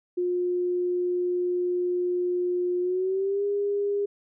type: tone with pitch glide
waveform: sine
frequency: 357 to 405.4 Hz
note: F4 to G#4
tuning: +38 to -42 cents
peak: -23 dBFS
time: 0.17-4.06 s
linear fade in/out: 10 ms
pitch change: +220 cents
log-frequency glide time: 2.81-3.44 s
effects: none